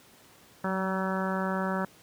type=harmonic tone with a mistuned harmonic; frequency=190 Hz; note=F#3; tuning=46 cents sharp; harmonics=1 / 2 / 3 / 4 / 5 / 6 / 7 / 8 / 9; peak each=-30 / -37 / -35 / -39 / -36 / -41 / -37 / -39 / -41 dBFS; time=0.64-1.85 s; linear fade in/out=2 ms; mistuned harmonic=1; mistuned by=-23 cents; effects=pink hiss -56 dBFS RMS until 2.02 s + high-pass 100 Hz 12 dB/octave